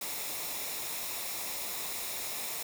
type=noise with comb filter; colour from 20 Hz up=white; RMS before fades=-37 dBFS; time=0.01-2.63 s; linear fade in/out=5 ms; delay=0.65 ms; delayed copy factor=-0.5; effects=none